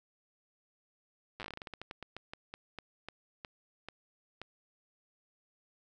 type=slowing click train; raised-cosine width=0.3 ms; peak=-26 dBFS; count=24; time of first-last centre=1.4-4.416 s; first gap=8 ms; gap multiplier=1.21; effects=none